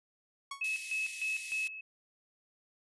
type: tone with exponential decay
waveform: sawtooth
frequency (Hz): 1108.7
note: C#6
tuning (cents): 0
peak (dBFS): -32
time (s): 0.51-0.68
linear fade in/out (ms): 5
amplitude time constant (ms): 35
type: tone with tremolo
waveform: sine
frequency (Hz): 2585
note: E7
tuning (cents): -34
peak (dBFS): -31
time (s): 0.61-1.81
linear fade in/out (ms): 5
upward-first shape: square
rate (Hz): 3.3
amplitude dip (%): 70
type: high-pass noise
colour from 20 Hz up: white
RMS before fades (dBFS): -44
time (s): 0.64-1.68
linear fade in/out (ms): 5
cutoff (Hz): 1900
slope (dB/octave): 96
effects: resampled to 24000 Hz